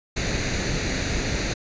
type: noise with comb filter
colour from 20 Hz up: pink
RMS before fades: -25 dBFS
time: 0.16-1.54 s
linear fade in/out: 10 ms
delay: 0.47 ms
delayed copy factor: +0.6
effects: resampled to 16000 Hz